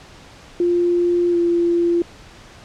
sine tone with pitch glide, 349.2 to 343.4 Hz, F4 to F4, 0 to -29 cents, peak -14 dBFS, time 0.6-2.02 s, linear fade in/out 2 ms, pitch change -29 cents, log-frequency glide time 1.31-1.37 s, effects pink hiss -43 dBFS RMS until 2.64 s + low-pass 6000 Hz 12 dB/octave

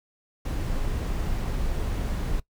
brown noise, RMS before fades -27 dBFS, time 0.45-2.4 s, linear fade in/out 5 ms, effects noise-tail reverb RT60 0.1 s tail -21 dB re dry

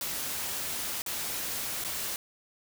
white noise with dropouts, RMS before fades -34 dBFS, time 0.01-2.16 s, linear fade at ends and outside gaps 1 ms, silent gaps 1.02-1.062 / 1.84-1.847 s, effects none

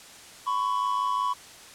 triangle tone pair together, 1003.3 / 1108.7 Hz, B5 / C#6, +27 / 0 cents, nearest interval major second, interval 173 cents, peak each -25 dBFS, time 0.46-1.34 s, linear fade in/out 20 ms, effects white hiss -47 dBFS RMS until 1.74 s + low-pass 9000 Hz 12 dB/octave

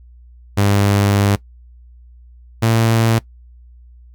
sawtooth tone pair in turn, 100.9 / 113.57 Hz, G#2 / A#2, -49 / -45 cents, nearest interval major second, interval 204 cents, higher second, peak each -8 dBFS, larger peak neither, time 0.57-1.36 / 2.62-3.19 s, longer first, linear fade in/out 10 ms, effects noise-tail reverb RT60 0.1 s tail -20 dB re dry + added 60 Hz sine -40 dBFS peak until 4.14 s

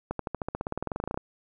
accelerating click train, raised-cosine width 1 ms, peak -16 dBFS, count 21, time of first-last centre 0.11-1.175 s, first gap 83 ms, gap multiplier 0.95, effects none

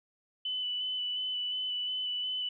sine tone with vibrato, 2995 Hz, F#7, 20 cents sharp, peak -31 dBFS, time 0.45-2.49 s, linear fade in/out 5 ms, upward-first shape square, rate 2.8 Hz, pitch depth 13 cents each way, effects none

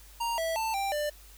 square tone with pitch steps, 933 / 655 / 889 / 787 / 594 Hz, A#5 / E5 / A5 / G5 / D5, +1 / -11 / +18 / +7 / +20 cents, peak -29 dBFS, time 0.2-1.1 s, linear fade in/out 10 ms, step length 180 ms, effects added 50 Hz sine -51 dBFS peak until 1.37 s + white hiss -55 dBFS RMS until 1.37 s

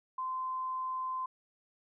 sine tone, 1034 Hz, C6, 21 cents flat, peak -33 dBFS, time 0.18-1.26 s, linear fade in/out 5 ms, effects none

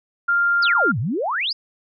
sine tone, 1396.9 Hz, F6, in tune, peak -15 dBFS, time 0.28-0.92 s, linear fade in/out 10 ms
sine exponential two-way sweep, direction down then up, 5274 to 99.7 to 5274 Hz, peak -20 dBFS, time 0.62-1.53 s, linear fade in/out 10 ms, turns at 0.99 s
effects none

